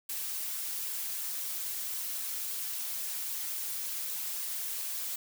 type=noise with flanger; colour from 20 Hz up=blue; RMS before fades=-36 dBFS; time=0.09-5.16 s; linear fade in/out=5 ms; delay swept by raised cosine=1.8 to 6.6 ms; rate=3.7 Hz; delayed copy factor=+0.7; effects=none